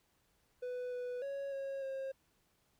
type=tone with pitch steps; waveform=triangle; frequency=496.8 / 494 / 555 / 546 / 536 Hz; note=B4 / B4 / C#5 / C#5 / C5; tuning=+10 / 0 / +2 / -26 / +42 cents; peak=-36 dBFS; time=0.62-2.12 s; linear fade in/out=10 ms; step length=300 ms; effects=pink hiss -75 dBFS RMS until 2.79 s